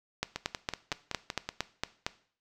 two click trains, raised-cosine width 0.2 ms, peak -12 / -16 dBFS, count 9 / 7, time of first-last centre 0.23-2.065 / 0.36-1.49 s, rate 4.36 / 5.31 Hz, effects noise-tail reverb RT60 0.5 s tail -17 dB re dry

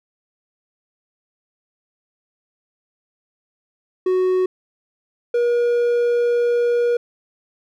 triangle tone pair in turn, 370 / 478.3 Hz, F#4 / A#4, 0 / +44 cents, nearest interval major third, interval 444 cents, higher second, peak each -13 dBFS, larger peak neither, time 4.06-4.46 / 5.34-6.97 s, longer second, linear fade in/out 5 ms, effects none

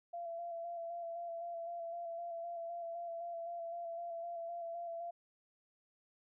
sine tone with vibrato, 680 Hz, F5, 46 cents flat, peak -40 dBFS, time 0.13-5.11 s, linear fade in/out 10 ms, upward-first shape square, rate 3.9 Hz, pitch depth 21 cents each way, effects none

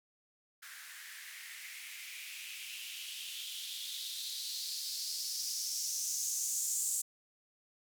violet noise with band-pass filter sweep, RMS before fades -40 dBFS, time 0.62-7.02 s, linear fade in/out 10 ms, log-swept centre 1600 to 7600 Hz, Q 4.1, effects none

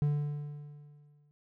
triangle tone with exponential decay, 146.83 Hz, D3, in tune, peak -22 dBFS, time 0.02-1.31 s, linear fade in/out 0 ms, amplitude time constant 280 ms, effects none

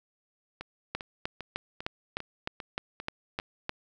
two click trains, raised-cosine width 0.3 ms, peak -22 / -15 dBFS, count 8 / 10, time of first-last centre 0.61-3.399 / 0.95-3.694 s, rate 2.51 / 3.28 Hz, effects none

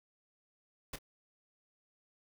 pink noise with echo, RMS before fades -41 dBFS, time 0.93-0.96 s, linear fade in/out 5 ms, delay 27 ms, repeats 1, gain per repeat -14 dB, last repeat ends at 0.987 s, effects none

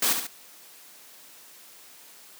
white noise with echo, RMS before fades -23 dBFS, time 0.02-0.13 s, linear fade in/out 5 ms, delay 70 ms, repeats 2, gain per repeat -6 dB, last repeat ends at 0.27 s, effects white hiss -50 dBFS RMS until 2.39 s + high-pass 200 Hz 12 dB/octave

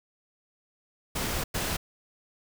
pink noise bursts at uneven times, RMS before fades -30 dBFS, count 2, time 1.15-1.44 / 1.54-1.77 s, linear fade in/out 10 ms, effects none

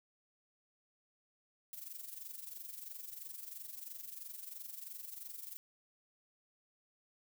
violet noise with amplitude modulation, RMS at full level -45 dBFS, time 1.73-5.57 s, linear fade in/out 0 ms, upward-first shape sine, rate 23 Hz, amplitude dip 70%, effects none

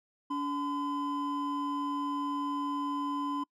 triangle tone pair together, 286.4 / 1018.1 Hz, D4 / C6, -43 / -48 cents, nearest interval octave + minor seventh, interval 2195 cents, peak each -31 / -32 dBFS, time 0.3-3.44 s, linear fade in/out 10 ms, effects noise-tail reverb RT60 0.1 s tail -26 dB re dry

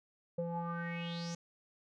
square tone with low-pass filter sweep, 170 Hz, F3, 46 cents flat, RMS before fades -39 dBFS, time 0.38-1.35 s, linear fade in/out 5 ms, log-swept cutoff 520 to 6500 Hz, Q 6.8, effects none

